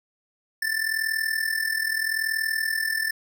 square tone with amplitude modulation, 1772 Hz, A6, 12 cents sharp, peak -21 dBFS, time 0.62-3.11 s, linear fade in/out 5 ms, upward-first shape sine, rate 40.8 Hz, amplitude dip 75%, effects none

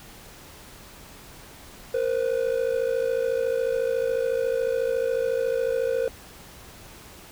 triangle ring-modulated tone, 493.9 Hz, B4, in tune, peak -17 dBFS, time 1.94-6.08 s, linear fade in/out 2 ms, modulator 27 Hz, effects pink hiss -46 dBFS RMS until 7.31 s

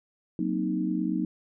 sine chord, C half-diminished seventh, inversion second, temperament equal, 185 / 233.1 / 261.6 / 311.1 Hz, Gb3 / Bb3 / C4 / Eb4, 0 / 0 / 0 / 0 cents, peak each -30 / -32 / -33 / -29 dBFS, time 0.39-1.25 s, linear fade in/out 2 ms, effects none

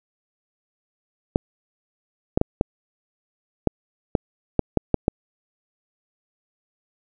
clicks, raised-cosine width 2 ms, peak -3 dBFS, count 10, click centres 1.359 / 2.375 / 2.414 / 2.611 / 3.673 / 4.152 / 4.593 / 4.773 / 4.943 / 5.081 s, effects none

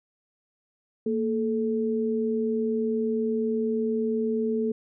sine tone pair together, 230 / 434.2 Hz, A#3 / A4, -23 / -23 cents, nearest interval major seventh, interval 1100 cents, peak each -26 dBFS, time 1.06-4.72 s, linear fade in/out 5 ms, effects none

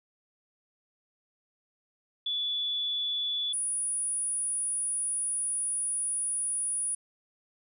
sine tone pair in turn, 3444 / 9741 Hz, A7 / D#9, -38 / -38 cents, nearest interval octave + tritone, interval 1800 cents, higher second, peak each -28 dBFS, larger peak neither, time 2.26-3.53 / 3.53-6.95 s, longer second, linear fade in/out 5 ms, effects none

